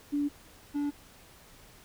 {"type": "tone pair in turn", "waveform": ["sine", "triangle"], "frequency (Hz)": [289.1, 289.1], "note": ["D4", "D4"], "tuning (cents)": [-27, -27], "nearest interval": "unison", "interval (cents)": 0, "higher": "neither", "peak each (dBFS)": -26, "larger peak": "neither", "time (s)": [[0.12, 0.29], [0.74, 0.91]], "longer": "neither", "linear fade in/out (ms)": 20, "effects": ["pink hiss -55 dBFS RMS until 1.84 s"]}